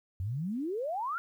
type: exponential sweep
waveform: sine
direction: up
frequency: 86.7 to 1437 Hz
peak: -31 dBFS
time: 0.2-1.18 s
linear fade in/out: 0 ms
effects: 11-bit